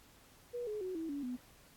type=tone with pitch steps; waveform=sine; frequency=483.6 / 423.4 / 370.8 / 324.6 / 284.2 / 248.9 Hz; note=B4 / G#4 / F#4 / E4 / C#4 / B3; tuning=-36 / +33 / +4 / -27 / +43 / +14 cents; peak=-37 dBFS; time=0.53-1.37 s; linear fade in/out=20 ms; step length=140 ms; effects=pink hiss -62 dBFS RMS until 1.76 s + AAC 64 kbps